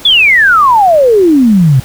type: exponential sweep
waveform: sine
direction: down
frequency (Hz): 3520 to 123.47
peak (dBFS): -3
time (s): 0.05-1.8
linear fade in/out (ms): 5
effects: pink hiss -31 dBFS RMS until 1.84 s